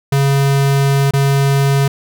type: tone with dropouts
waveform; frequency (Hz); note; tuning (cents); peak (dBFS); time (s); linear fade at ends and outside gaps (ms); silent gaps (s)
square; 138.59; C#3; 0; -11; 0.12-1.88; 5; 1.11-1.135
effects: none